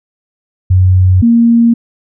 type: tone pair in turn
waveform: sine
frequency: 92.5 / 233.1 Hz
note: F#2 / A#3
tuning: 0 / 0 cents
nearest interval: octave + major third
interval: 1600 cents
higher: second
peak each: -4 dBFS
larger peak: neither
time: 0.7-1.22 / 1.22-1.74 s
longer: neither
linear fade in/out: 10 ms
effects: none